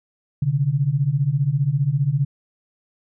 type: beating tone pair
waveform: sine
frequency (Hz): 130.81 / 145.81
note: C3 / D3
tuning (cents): 0 / -12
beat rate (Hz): 15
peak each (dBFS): -21 / -19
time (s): 0.42-2.25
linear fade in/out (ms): 5
effects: none